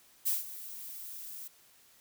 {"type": "noise with ADSR envelope", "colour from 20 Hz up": "violet", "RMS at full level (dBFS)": -28, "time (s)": [0.25, 1.48], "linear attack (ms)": 23, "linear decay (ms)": 160, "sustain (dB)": -16, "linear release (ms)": 6, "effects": ["white hiss -62 dBFS RMS until 2 s"]}